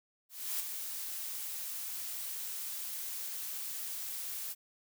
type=noise with ADSR envelope; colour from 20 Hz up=blue; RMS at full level=-34 dBFS; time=0.29-4.55 s; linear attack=310 ms; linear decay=7 ms; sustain=-6 dB; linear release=37 ms; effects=none